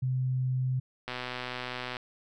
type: tone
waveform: sine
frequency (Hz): 128.7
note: C3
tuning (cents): -28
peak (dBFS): -26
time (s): 0.02-0.8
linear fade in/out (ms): 10
type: click train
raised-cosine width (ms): 0.3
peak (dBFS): -19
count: 112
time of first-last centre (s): 1.08-1.968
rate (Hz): 125
effects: none